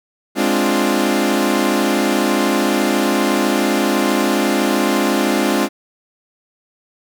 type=chord; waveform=sawtooth; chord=D half-diminished seventh; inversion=second; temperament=equal; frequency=207.7 / 261.6 / 293.7 / 349.2 Hz; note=Ab3 / C4 / D4 / F4; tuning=0 / 0 / 0 / 0 cents; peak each=-16 dBFS; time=0.35-5.69 s; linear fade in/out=50 ms; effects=none